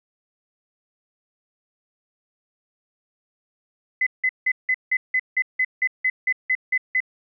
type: tone bursts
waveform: sine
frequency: 2025 Hz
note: B6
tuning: 43 cents sharp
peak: -17 dBFS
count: 14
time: 4.01-7.004 s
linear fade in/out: 5 ms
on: 56 ms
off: 170 ms
effects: none